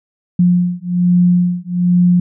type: beating tone pair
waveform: sine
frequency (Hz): 176.9 / 178.1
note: F3 / F3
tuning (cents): +23 / +34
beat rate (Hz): 1.2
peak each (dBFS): -13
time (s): 0.39-2.2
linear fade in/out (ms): 5
effects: none